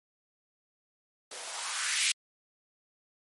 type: noise with band-pass filter sweep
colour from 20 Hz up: violet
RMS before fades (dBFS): -32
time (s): 1.31-2.12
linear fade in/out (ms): 5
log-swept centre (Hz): 440 to 2700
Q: 2.1
effects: MP3 48 kbps